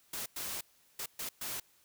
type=noise bursts at uneven times; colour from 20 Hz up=white; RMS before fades=-39 dBFS; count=5; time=0.13-0.26 / 0.36-0.61 / 0.99-1.06 / 1.19-1.29 / 1.41-1.6 s; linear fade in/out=5 ms; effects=white hiss -67 dBFS RMS until 1.84 s